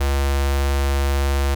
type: tone with notch filter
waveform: square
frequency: 69.3 Hz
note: C#2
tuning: in tune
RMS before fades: -19 dBFS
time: 0-1.55 s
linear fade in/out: 10 ms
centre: 160 Hz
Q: 0.56
effects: none